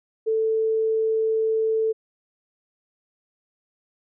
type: tone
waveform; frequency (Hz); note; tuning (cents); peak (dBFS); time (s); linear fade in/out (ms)
sine; 442.4; A4; +9; -19; 0.26-1.93; 20
effects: none